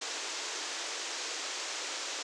white band-pass noise, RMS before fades -38 dBFS, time 0.01-2.23 s, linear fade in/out 10 ms, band 300 to 7300 Hz, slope 48 dB/octave, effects none

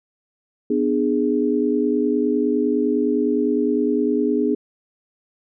sine chord, G# diminished, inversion first, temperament just, 249.2 / 299 / 415.3 Hz, B3 / D4 / G#4, +16 / +31 / 0 cents, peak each -21 dBFS, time 0.7-4.55 s, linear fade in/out 5 ms, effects none

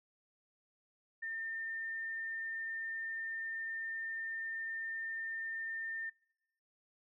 sine tone, 1807 Hz, A6, 46 cents sharp, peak -38 dBFS, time 1.22-6.1 s, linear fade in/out 10 ms, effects noise-tail reverb RT60 1.0 s tail -26 dB re dry

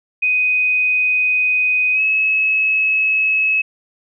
sine tone with pitch glide, 2500 to 2578 Hz, D#7 to E7, +8 to -39 cents, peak -13 dBFS, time 0.22-3.62 s, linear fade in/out 10 ms, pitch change +53 cents, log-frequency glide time 1.93-2.01 s, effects none

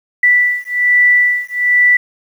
sine beating tone pair, 1969 / 1970.2 Hz, B6 / B6, -6 / -5 cents, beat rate 1.2 Hz, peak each -12 dBFS, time 0.23-1.97 s, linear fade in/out 5 ms, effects 7-bit

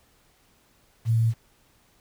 sine tone with quantisation, 113.7 Hz, A#2, 43 cents flat, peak -18 dBFS, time 1.05-1.34 s, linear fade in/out 50 ms, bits 8, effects pink hiss -62 dBFS RMS until 2 s

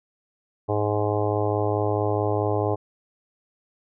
harmonic tone, 104.6 Hz, G#2, 13 cents sharp, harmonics 1 / 3 / 4 / 5 / 6 / 7 / 8 / 9 / 10, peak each -26 / -30 / -26 / -30 / -30 / -32 / -31 / -42 / -36 dBFS, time 0.68-2.76 s, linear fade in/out 20 ms, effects none

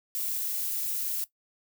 violet noise, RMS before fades -31 dBFS, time 0.15-1.24 s, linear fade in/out 0 ms, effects noise-tail reverb RT60 0.1 s tail -17 dB re dry

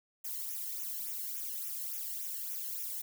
violet noise with flanger, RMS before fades -39 dBFS, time 0.24-3.02 s, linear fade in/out 10 ms, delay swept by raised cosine 0.22 to 0.86 ms, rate 3.5 Hz, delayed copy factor -0.85, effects none

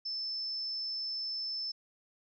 sine tone, 5274 Hz, E8, in tune, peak -34 dBFS, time 0.05-1.72 s, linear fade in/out 10 ms, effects none

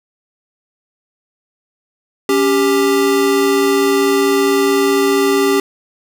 square tone pair together, 279 / 394.6 Hz, C#4 / G4, +11 / +11 cents, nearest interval tritone, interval 600 cents, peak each -17 / -13 dBFS, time 2.29-5.6 s, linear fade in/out 2 ms, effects none

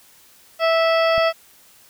harmonic tone, 656 Hz, E5, 9 cents flat, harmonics 1 / 2 / 3 / 4 / 5 / 7 / 8, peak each -16 / -22 / -26 / -28 / -30 / -33 / -34 dBFS, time 0.59-1.33 s, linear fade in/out 50 ms
click, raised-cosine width 5 ms, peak -22 dBFS, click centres 1.18 s
effects white hiss -51 dBFS RMS until 1.89 s

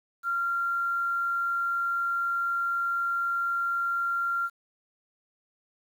sine tone with quantisation, 1382 Hz, F6, 19 cents flat, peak -25 dBFS, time 0.23-4.5 s, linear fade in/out 50 ms, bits 9, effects none

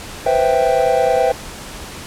triangle chord, C major seventh, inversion third, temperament equal, 493.9 / 523.3 / 659.3 / 784 Hz, B4 / C5 / E5 / G5, 0 / 0 / 0 / 0 cents, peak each -16 dBFS, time 0.26-1.32 s, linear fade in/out 5 ms, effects pink hiss -32 dBFS RMS until 2.06 s + low-pass 11000 Hz 12 dB/octave

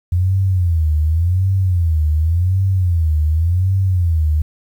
sine tone with vibrato, 85.8 Hz, F2, 30 cents flat, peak -12 dBFS, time 0.12-4.42 s, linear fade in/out 5 ms, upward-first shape sine, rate 0.89 Hz, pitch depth 200 cents each way, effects 8-bit

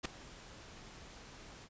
pink noise with ADSR envelope, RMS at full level -34 dBFS, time 0.03-1.69 s, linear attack 23 ms, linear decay 6 ms, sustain -19 dB, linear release 53 ms, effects resampled to 16000 Hz

